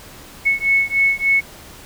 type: beating tone pair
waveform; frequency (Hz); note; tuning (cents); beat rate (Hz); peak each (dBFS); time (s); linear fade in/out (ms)
sine; 2200 / 2203.4; C#7 / C#7; -14 / -11; 3.4; -17; 0.45-1.41; 20
effects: pink hiss -40 dBFS RMS until 1.85 s